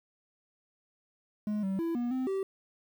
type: tone with pitch steps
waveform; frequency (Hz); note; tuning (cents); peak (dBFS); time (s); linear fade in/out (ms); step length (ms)
triangle; 210.4 / 192.4 / 333.4 / 241 / 258.6 / 386.8; G#3 / G3 / E4 / B3 / C4 / G4; +23 / -32 / +20 / -42 / -20 / -23; -27; 1.47-2.43; 2; 160
effects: 10-bit